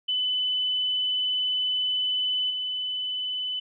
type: tone with level steps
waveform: sine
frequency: 3007 Hz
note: F#7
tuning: 27 cents sharp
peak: -23 / -27 dBFS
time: 0.08-3.6 s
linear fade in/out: 10 ms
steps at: 2.5 s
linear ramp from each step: 5 ms
effects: none